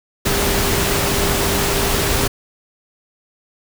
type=tone in noise; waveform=sine; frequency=400 Hz; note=G4; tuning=35 cents sharp; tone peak=-24 dBFS; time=0.25-2.28 s; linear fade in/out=10 ms; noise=pink; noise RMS=-18 dBFS; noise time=0.25-2.28 s; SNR=-9 dB; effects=none